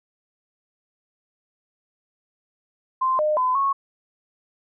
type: tone with pitch steps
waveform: sine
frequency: 1042 / 609 / 1015 / 1100 Hz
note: C6 / D#5 / B5 / C#6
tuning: -7 / -37 / +47 / -14 cents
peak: -18 dBFS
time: 3.01-3.73 s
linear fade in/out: 10 ms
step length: 180 ms
effects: none